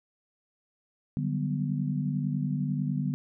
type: chord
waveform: sine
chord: G major seventh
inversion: second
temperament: equal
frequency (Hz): 146.83 / 185 / 196 / 246.9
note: D3 / F#3 / G3 / B3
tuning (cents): 0 / 0 / 0 / 0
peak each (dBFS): -29 / -35 / -34 / -33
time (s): 1.17-3.14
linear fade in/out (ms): 0
effects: none